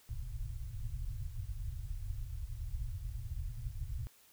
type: low-pass noise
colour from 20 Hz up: pink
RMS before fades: -40 dBFS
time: 0.09-4.07 s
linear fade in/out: 0 ms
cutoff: 130 Hz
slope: 96 dB/octave
effects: white hiss -64 dBFS RMS until 4.32 s